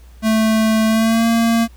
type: tone with pitch glide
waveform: square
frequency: 220 to 229.5 Hz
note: A3 to A#3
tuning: 0 to -27 cents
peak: -13 dBFS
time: 0.22-1.68 s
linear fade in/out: 50 ms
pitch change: +73 cents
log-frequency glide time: 0.87-1.27 s
effects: added 60 Hz sine -39 dBFS peak until 1.76 s + pink hiss -53 dBFS RMS until 1.76 s